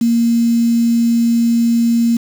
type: tone with quantisation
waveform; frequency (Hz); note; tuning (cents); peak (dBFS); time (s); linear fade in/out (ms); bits
sine; 233.1; A#3; 0; -10; 0.01-2.17; 5; 5
effects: none